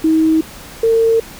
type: tone pair in turn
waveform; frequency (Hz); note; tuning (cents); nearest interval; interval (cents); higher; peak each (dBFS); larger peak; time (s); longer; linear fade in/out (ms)
sine; 318.3 / 453.7; D#4 / A#4; +39 / -47; tritone; 614; second; -9; neither; 0.04-0.41 / 0.83-1.2; neither; 5
effects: pink hiss -35 dBFS RMS until 1.39 s